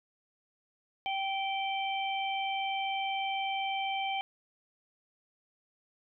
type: harmonic tone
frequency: 779 Hz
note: G5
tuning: 11 cents flat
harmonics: 1 / 3 / 4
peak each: -32 / -37 / -38 dBFS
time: 1.06-4.21 s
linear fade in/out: 0 ms
effects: none